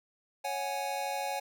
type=chord; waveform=square; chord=C# suspended fourth; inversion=none; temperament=just; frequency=554.4 / 739.2 / 831.5 Hz; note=C#5 / F#5 / G#5; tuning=0 / -2 / +2 cents; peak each=-39 / -38 / -36 dBFS; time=0.44-1.4 s; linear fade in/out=10 ms; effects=none